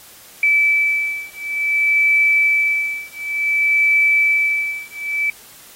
sine beating tone pair, 2311 / 2311.56 Hz, D7 / D7, -28 / -28 cents, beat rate 0.56 Hz, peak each -17 dBFS, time 0.43-5.3 s, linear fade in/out 2 ms, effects white hiss -43 dBFS RMS until 5.75 s + AAC 48 kbps

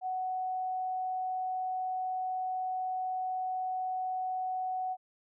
sine tone, 744 Hz, F#5, 9 cents sharp, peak -31 dBFS, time 0.01-4.97 s, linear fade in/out 50 ms, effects none

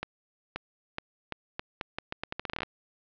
accelerating click train, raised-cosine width 0.3 ms, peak -16 dBFS, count 19, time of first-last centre 0.03-2.632 s, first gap 530 ms, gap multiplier 0.8, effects low-pass 4000 Hz 12 dB/octave

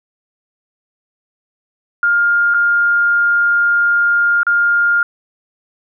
sine tone with dropouts, 1409 Hz, F6, 15 cents sharp, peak -10 dBFS, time 2.03-5.03 s, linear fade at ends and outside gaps 2 ms, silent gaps 2.54-2.544 / 4.432-4.467 s, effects none

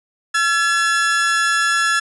40% pulse tone pair together, 1351 / 1702.2 Hz, E6 / G#6, +42 / +42 cents, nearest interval major third, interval 400 cents, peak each -18 / -16 dBFS, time 0.34-2 s, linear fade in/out 10 ms, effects resampled to 24000 Hz

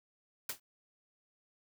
white noise with exponential decay, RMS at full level -32 dBFS, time 0.49-0.6 s, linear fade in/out 5 ms, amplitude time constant 23 ms, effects none

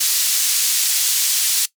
pink band-pass noise, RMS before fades -18 dBFS, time 0-1.66 s, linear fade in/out 10 ms, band 4900 to 14000 Hz, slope 12 dB/octave, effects noise-tail reverb RT60 0.1 s tail -18 dB re dry

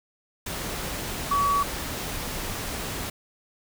sine tone in noise, 1135 Hz, C#6, 41 cents sharp, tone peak -20 dBFS, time 1.31-1.63 s, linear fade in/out 5 ms, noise pink, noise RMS -32 dBFS, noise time 0.46-3.1 s, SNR +9 dB, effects none

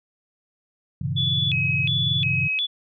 sine chord, G diminished seventh, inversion none, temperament equal with one note detuned, 98 / 119.61 / 138.59 / 164.81 Hz, G2 / Bb2 / Db3 / Fb3, 0 / +45 / 0 / 0 cents, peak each -30 / -30 / -26 / -30 dBFS, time 1.01-2.48 s, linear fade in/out 5 ms
sine tone with vibrato, 2960 Hz, F#7, in tune, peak -21 dBFS, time 1.16-2.67 s, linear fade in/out 20 ms, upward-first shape square, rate 1.4 Hz, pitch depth 260 cents each way
effects none

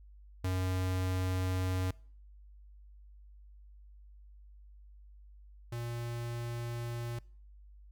square tone pair in turn, 92.5 / 118.4 Hz, F#2 / A#2, 0 / +27 cents, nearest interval major third, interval 427 cents, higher second, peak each -31 / -37 dBFS, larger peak first, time 0.44-1.91 / 5.72-7.19 s, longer neither, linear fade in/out 5 ms, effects noise-tail reverb RT60 0.5 s tail -23 dB re dry + added 50 Hz sine -52 dBFS peak until 7.91 s

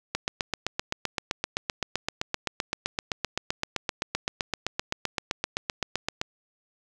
click train, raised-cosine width 0.2 ms, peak -9 dBFS, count 48, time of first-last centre 0.15-6.215 s, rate 7.75 Hz, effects none

